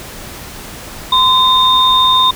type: tone pair together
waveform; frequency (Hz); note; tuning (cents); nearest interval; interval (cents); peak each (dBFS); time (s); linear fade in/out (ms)
sine; 1026 / 3654; C6 / A#7; -34 / -35; octave + minor seventh; 2199; -10; 1.12-2.31; 5
effects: pink hiss -30 dBFS RMS until 2.35 s